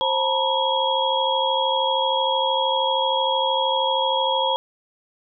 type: tone cluster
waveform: sine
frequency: 530 / 891 / 964 / 3306 Hz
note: C5 / A5 / B5 / G#7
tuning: +22 / +22 / -42 / -9 cents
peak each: -24 dBFS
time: 0.01-4.56 s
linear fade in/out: 0 ms
effects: none